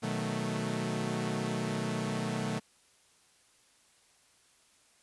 sawtooth chord, B dominant seventh, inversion none, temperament equal, 123.47 / 155.56 / 185 / 220 Hz, B2 / D#3 / F#3 / A3, 0 / 0 / 0 / 0 cents, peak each -34 / -34 / -34 / -31 dBFS, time 0.02-2.6 s, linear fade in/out 20 ms, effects white hiss -65 dBFS RMS until 5.02 s + resampled to 24000 Hz

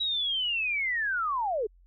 sine linear sweep, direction down, 3893 to 392 Hz, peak -26 dBFS, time 0-1.67 s, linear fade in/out 10 ms, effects added 44 Hz sine -55 dBFS peak until 1.86 s

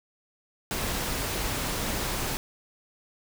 pink noise, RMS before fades -30 dBFS, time 0.71-2.37 s, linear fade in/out 0 ms, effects none

